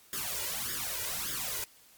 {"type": "noise with flanger", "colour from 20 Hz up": "white", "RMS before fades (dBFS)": -35, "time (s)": [0.13, 1.64], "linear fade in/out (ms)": 0, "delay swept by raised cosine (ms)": [0.58, 2.08], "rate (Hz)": 1.7, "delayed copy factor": 0.85, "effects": ["white hiss -59 dBFS RMS until 1.97 s", "MP3 96 kbps"]}